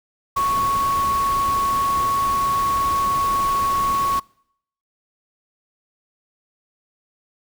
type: tone in noise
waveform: sine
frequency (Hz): 1108.7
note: C#6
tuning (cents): 0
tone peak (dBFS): -17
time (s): 0.36-4.2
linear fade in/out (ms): 10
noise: pink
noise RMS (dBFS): -31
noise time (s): 0.36-4.2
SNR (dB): +11
effects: noise-tail reverb RT60 0.7 s tail -25 dB re dry